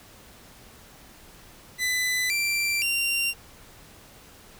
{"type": "tone with pitch steps", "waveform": "sawtooth", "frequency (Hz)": [2002, 2353, 2767], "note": ["B6", "D7", "F7"], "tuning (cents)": [23, 3, -17], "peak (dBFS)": -20, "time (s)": [1.78, 3.34], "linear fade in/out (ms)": 50, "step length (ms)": 520, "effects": ["pink hiss -50 dBFS RMS until 4.59 s"]}